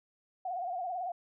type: tone with vibrato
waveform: sine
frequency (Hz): 721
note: F#5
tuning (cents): -45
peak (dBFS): -33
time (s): 0.45-1.12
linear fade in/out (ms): 5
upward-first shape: sine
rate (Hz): 18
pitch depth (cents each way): 88
effects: none